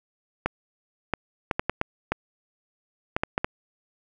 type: clicks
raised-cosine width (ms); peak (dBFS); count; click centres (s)
0.5; -8; 11; 0.46 / 1.137 / 1.512 / 1.595 / 1.696 / 1.814 / 2.12 / 3.165 / 3.235 / 3.379 / 3.445
effects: none